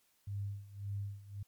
sine tone with tremolo, 100.5 Hz, G2, 44 cents sharp, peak -35 dBFS, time 0.27-1.43 s, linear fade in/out 5 ms, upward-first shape sine, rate 1.8 Hz, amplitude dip 85%, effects white hiss -73 dBFS RMS until 1.47 s + MP3 96 kbps

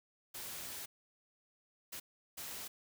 white noise bursts at uneven times, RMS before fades -45 dBFS, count 3, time 0.34-0.86 / 1.92-2 / 2.37-2.68 s, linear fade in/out 10 ms, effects none

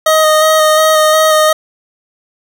25% pulse tone with vibrato, 624 Hz, D#5, 5 cents sharp, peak -3 dBFS, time 0.06-1.53 s, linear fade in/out 5 ms, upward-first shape square, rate 2.8 Hz, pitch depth 14 cents each way, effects none

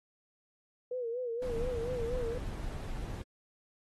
sine tone with vibrato, 481.8 Hz, B4, 43 cents flat, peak -33 dBFS, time 0.91-2.38 s, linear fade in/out 5 ms, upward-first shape sine, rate 4.2 Hz, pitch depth 92 cents each way
brown noise, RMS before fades -38 dBFS, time 1.42-3.22 s, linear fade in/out 2 ms
effects AAC 32 kbps

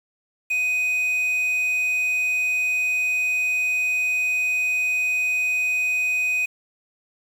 triangle tone with quantisation, 2500 Hz, D#7, 8 cents sharp, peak -18 dBFS, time 0.5-6.46 s, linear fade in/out 10 ms, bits 7, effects none

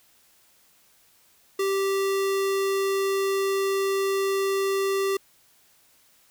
square tone, 390.7 Hz, G4, 6 cents flat, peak -23 dBFS, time 1.59-5.17 s, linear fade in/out 5 ms, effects white hiss -60 dBFS RMS until 6.3 s

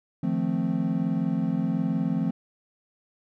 triangle chord, F dominant seventh, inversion third, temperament equal, 155.56 / 174.61 / 220 / 261.6 Hz, Eb3 / F3 / A3 / C4, 0 / 0 / 0 / 0 cents, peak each -30 / -25 / -27 / -27 dBFS, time 0.23-2.31 s, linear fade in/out 5 ms, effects none

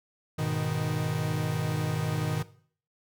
45% pulse chord, G# minor, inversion none, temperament equal with one note detuned, 102.93 / 123.47 / 155.56 Hz, G#2 / B2 / D#3, -15 / 0 / 0 cents, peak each -35 / -33 / -29 dBFS, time 0.38-2.43 s, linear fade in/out 10 ms, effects noise-tail reverb RT60 0.5 s tail -17 dB re dry

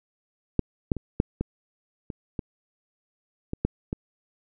clicks, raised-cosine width 3 ms, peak -7 / -8 / -20 / -6 / -13 / -21 / -16 / -16 / -9 / -15 dBFS, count 10, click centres 0.593 / 0.918 / 0.967 / 1.201 / 1.41 / 2.102 / 2.392 / 3.534 / 3.65 / 3.929 s, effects none

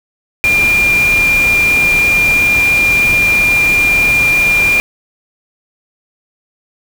sine tone in noise, 2399 Hz, D7, 36 cents sharp, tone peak -8 dBFS, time 0.44-4.8 s, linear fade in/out 0 ms, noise pink, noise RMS -21 dBFS, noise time 0.44-4.8 s, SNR +10 dB, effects none

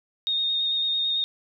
sine tone with vibrato, 3696 Hz, A#7, 16 cents flat, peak -22 dBFS, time 0.27-1.24 s, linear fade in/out 0 ms, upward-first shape square, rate 9 Hz, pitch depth 12 cents each way, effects none

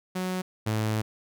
sawtooth tone pair in turn, 184.4 / 108.74 Hz, F#3 / A2, -6 / -20 cents, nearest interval major sixth, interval 914 cents, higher first, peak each -24 / -21 dBFS, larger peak second, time 0.15-0.42 / 0.66-1.02 s, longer second, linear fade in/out 10 ms, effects none

